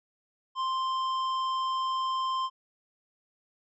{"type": "tone with hard clipping", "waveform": "sine", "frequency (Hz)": 1046.5, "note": "C6", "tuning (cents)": 0, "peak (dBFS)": -29, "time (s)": [0.55, 2.5], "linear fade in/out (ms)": 50, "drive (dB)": 10, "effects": ["low-pass 6000 Hz 12 dB/octave"]}